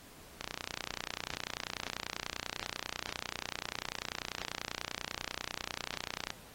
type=click train; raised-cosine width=0.2 ms; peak=-18 dBFS; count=179; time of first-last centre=0.41-6.304 s; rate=30.2 Hz; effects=pink hiss -55 dBFS RMS until 6.54 s + AAC 48 kbps